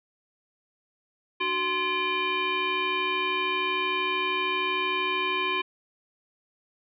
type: tone with frequency modulation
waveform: sine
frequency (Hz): 1714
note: A6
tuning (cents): -46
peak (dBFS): -24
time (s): 1.4-5.62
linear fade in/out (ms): 10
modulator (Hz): 671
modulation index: 2
effects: none